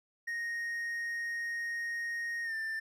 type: tone with pitch glide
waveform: triangle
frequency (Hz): 1864.7 to 1782.6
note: A#6 to A6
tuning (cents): 0 to +22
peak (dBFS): -32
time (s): 0.27-2.8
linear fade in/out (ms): 10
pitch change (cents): -78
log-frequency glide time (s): 2.44-2.54
effects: none